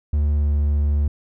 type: tone with pitch glide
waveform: triangle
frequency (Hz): 73.7 to 73.02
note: D2 to D2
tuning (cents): +7 to -9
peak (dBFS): -14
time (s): 0.13-1.08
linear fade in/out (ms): 5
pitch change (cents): -16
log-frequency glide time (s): 0.33-0.47
effects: none